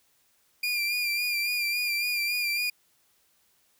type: tone with vibrato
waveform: 30% pulse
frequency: 2400 Hz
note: D7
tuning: 37 cents sharp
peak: -23 dBFS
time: 0.63-2.7 s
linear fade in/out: 5 ms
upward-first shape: sine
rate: 3.6 Hz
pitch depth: 40 cents each way
effects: white hiss -67 dBFS RMS until 3.79 s